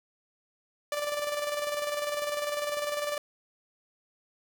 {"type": "tone with tremolo", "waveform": "sawtooth", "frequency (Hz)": 587.3, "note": "D5", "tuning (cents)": 0, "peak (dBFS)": -24, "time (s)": [0.92, 3.18], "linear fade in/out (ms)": 2, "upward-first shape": "square", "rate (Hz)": 20, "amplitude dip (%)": 45, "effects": []}